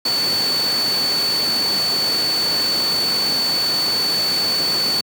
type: tone in noise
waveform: sine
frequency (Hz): 4475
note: C#8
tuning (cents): +16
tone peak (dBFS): -17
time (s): 0.05-5.01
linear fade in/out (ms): 5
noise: pink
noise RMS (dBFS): -25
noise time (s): 0.05-5.01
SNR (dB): +5
effects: high-pass 200 Hz 12 dB/octave